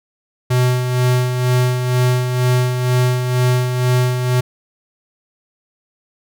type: tone with tremolo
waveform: square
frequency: 125.4 Hz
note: B2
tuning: 27 cents sharp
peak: -12 dBFS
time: 0.5-4.41 s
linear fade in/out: 10 ms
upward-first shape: sine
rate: 2.1 Hz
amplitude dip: 50%
effects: none